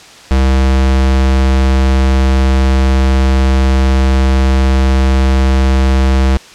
square tone, 66 Hz, C2, 16 cents sharp, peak -8 dBFS, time 0.31-6.37 s, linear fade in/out 0 ms, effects white hiss -36 dBFS RMS until 6.54 s + low-pass 6000 Hz 12 dB/octave

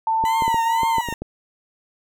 sine tone with pitch glide, 892 to 912.3 Hz, A5 to A#5, +23 to -38 cents, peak -17 dBFS, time 0.07-1.01 s, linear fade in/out 2 ms, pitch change +39 cents, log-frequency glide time 0.18-0.52 s
clicks, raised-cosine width 2 ms, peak -15 dBFS, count 9, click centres 0.239 / 0.422 / 0.48 / 0.544 / 0.833 / 0.983 / 1.087 / 1.126 / 1.22 s
20% pulse tone with vibrato, 987.8 Hz, B5, in tune, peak -22 dBFS, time 0.25-1.14 s, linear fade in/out 2 ms, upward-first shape triangle, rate 2 Hz, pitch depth 140 cents each way
effects none

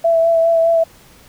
sine tone with vibrato, 663 Hz, E5, 10 cents sharp, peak -10 dBFS, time 0.04-0.84 s, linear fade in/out 10 ms, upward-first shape sine, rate 4.9 Hz, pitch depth 19 cents each way, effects pink hiss -46 dBFS RMS until 1.28 s

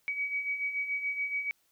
sine beating tone pair, 2263 / 2270 Hz, C#7 / C#7, +35 / +41 cents, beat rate 7 Hz, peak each -38 / -31 dBFS, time 0.08-1.51 s, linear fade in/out 0 ms, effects white hiss -71 dBFS RMS until 1.71 s

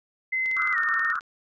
sine tone with pitch glide, 2055 to 1830.8 Hz, C7 to A#6, -32 to -32 cents, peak -23 dBFS, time 0.32-1.13 s, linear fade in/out 10 ms, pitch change -200 cents, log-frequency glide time 0.72-0.77 s
click train, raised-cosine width 0.2 ms, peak -26 dBFS, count 15, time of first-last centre 0.46-1.209 s, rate 18.7 Hz
white band-pass noise, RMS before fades -29 dBFS, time 0.56-1.2 s, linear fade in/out 10 ms, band 1200 to 1500 Hz, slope 96 dB/octave
effects none

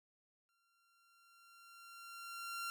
sawtooth tone with exponential growth, 1377 Hz, F6, 25 cents flat, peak -36 dBFS, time 0.49-2.7 s, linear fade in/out 0 ms, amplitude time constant 480 ms, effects none

